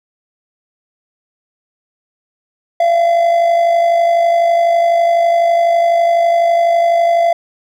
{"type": "tone with amplitude modulation", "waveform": "triangle", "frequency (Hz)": 681, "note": "F5", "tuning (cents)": -44, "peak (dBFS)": -5, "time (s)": [2.8, 7.33], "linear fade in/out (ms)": 5, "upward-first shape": "sine", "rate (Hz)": 52, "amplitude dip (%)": 45, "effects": []}